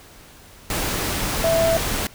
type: tone in noise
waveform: sine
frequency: 659.3 Hz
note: E5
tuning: in tune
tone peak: -16 dBFS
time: 1.44-1.77 s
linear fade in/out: 2 ms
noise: pink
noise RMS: -24 dBFS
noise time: 0.7-2.07 s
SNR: +5 dB
effects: pink hiss -46 dBFS RMS until 2.14 s